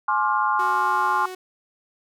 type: chord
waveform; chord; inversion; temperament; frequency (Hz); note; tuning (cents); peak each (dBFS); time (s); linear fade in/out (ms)
sine; D half-diminished seventh; second; just; 845.8 / 1057.2 / 1174.7 / 1409.6; Ab5 / C6 / D6 / F6; +31 / +18 / 0 / +16; -24 / -22 / -26 / -26; 0.08-1.26; 5
type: tone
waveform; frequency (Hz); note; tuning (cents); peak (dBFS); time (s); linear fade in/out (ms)
sawtooth; 370; F#4; 0; -29; 0.59-1.35; 5
effects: none